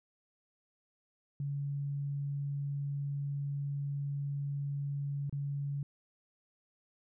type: tone with dropouts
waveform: sine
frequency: 141.6 Hz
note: C#3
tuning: 37 cents sharp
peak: -33 dBFS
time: 1.4-5.83 s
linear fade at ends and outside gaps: 2 ms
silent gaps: 5.296-5.326 s
effects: none